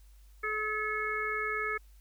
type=harmonic tone with a mistuned harmonic; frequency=428.1 Hz; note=A4; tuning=47 cents flat; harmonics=1 / 3 / 4 / 5; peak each=-38 / -35 / -36 / -35 dBFS; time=0.43-1.78 s; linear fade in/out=10 ms; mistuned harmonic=5; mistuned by=+34 cents; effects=added 50 Hz sine -53 dBFS peak until 2 s + white hiss -68 dBFS RMS until 2 s

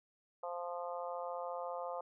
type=harmonic tone; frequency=174.61 Hz; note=F3; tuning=in tune; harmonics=3 / 4 / 5 / 6 / 7; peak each=-42 / -44 / -46 / -48 / -49 dBFS; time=0.43-2.01 s; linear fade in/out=5 ms; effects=none

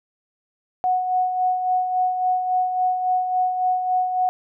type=tone with tremolo; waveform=sine; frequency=736 Hz; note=F#5; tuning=9 cents flat; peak=-16 dBFS; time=0.84-4.29 s; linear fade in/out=0 ms; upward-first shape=sine; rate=3.6 Hz; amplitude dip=50%; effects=none

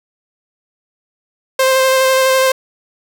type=tone with vibrato; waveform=sawtooth; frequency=525 Hz; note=C5; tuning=6 cents sharp; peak=-6 dBFS; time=1.59-2.52 s; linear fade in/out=5 ms; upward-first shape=square; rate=12 Hz; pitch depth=10 cents each way; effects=none

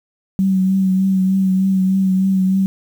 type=tone with vibrato; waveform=sine; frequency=190 Hz; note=F#3; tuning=46 cents sharp; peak=-12 dBFS; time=0.39-2.66 s; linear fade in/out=0 ms; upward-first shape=triangle; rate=3.3 Hz; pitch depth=32 cents each way; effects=7-bit

